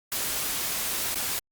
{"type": "noise with dropouts", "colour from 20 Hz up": "white", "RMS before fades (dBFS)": -29, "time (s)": [0.12, 1.39], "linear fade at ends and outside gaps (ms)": 0, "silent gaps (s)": [1.144, 1.157], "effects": ["Opus 48 kbps"]}